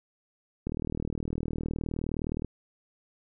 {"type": "click train", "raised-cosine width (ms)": 3, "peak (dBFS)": -19, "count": 71, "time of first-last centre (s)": [0.67, 2.447], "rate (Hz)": 39.4, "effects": []}